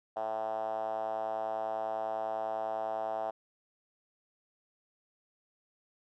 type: tone with band-pass filter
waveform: 5% pulse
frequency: 110 Hz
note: A2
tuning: in tune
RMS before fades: -35 dBFS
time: 0.16-3.31 s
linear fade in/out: 10 ms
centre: 710 Hz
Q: 6.6
effects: none